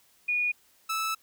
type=tone pair in turn; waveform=sine / sawtooth; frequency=2451 / 1310.8 Hz; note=D#7 / E6; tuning=-27 / -10 cents; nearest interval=major seventh; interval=1083 cents; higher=first; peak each=-24 dBFS; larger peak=neither; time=0.28-0.52 / 0.89-1.15 s; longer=second; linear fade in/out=10 ms; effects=white hiss -63 dBFS RMS until 1.22 s